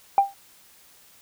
sine tone with exponential decay, 793 Hz, G5, 20 cents sharp, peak -9 dBFS, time 0.18-0.34 s, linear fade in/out 1 ms, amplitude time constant 33 ms, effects tanh soft clip ceiling -7 dBFS + white hiss -54 dBFS RMS until 1.21 s

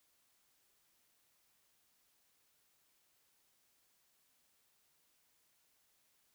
silence, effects white hiss -75 dBFS RMS until 6.34 s

